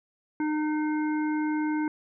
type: harmonic tone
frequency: 305.1 Hz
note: D#4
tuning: 34 cents flat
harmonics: 1 / 3 / 5 / 7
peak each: -25 / -35 / -39 / -42 dBFS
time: 0.4-1.88 s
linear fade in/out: 2 ms
effects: none